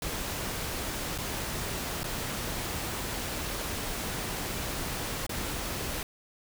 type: noise with dropouts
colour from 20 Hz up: pink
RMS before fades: -34 dBFS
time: 0.02-6.03 s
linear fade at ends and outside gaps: 2 ms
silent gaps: 1.179-1.185 / 2.033-2.041 / 5.266-5.293 s
effects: none